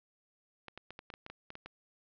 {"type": "clicks", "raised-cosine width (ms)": 0.3, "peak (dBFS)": -29, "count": 11, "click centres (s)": [0.683, 0.776, 0.906, 0.991, 1.102, 1.139, 1.264, 1.3, 1.504, 1.554, 1.66], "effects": ["low-pass 5000 Hz 12 dB/octave"]}